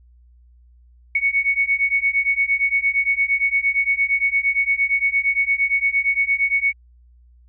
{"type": "beating tone pair", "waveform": "sine", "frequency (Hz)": [2217, 2225.7], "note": ["C#7", "C#7"], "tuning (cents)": [0, 6], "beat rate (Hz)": 8.7, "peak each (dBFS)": [-20, -19], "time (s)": [1.15, 6.73], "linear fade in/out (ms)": 5, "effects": ["added 60 Hz sine -48 dBFS peak until 7.48 s"]}